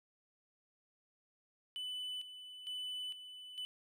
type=tone with tremolo; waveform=triangle; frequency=2996 Hz; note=F#7; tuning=21 cents sharp; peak=-38 dBFS; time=1.76-3.65 s; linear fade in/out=0 ms; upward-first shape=square; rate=1.1 Hz; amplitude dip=65%; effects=none